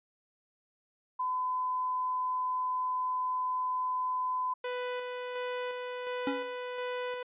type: tone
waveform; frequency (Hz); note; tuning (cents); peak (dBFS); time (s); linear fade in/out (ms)
sine; 1012; B5; +42; -29; 1.19-4.54; 10
type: tone with tremolo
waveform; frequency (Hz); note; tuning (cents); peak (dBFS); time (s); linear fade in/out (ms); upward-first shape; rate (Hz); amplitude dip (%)
sawtooth; 496.6; B4; +9; -29; 4.64-7.23; 5; square; 1.4; 30
type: tone with exponential decay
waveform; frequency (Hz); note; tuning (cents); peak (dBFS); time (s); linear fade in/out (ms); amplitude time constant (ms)
square; 277.4; C#4; +1; -28; 6.27-6.56; 2; 62
effects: resampled to 8000 Hz